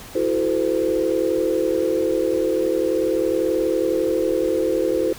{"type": "chord", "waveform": "sine", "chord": "F# half-diminished seventh", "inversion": "third", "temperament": "equal with one note detuned", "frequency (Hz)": [329.6, 370, 440, 511.9], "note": ["E4", "F#4", "A4", "C5"], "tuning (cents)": [0, 0, 0, -38], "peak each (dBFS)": [-23, -24, -24, -22], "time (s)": [0.15, 5.13], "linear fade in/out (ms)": 5, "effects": ["pink hiss -39 dBFS RMS until 5.18 s"]}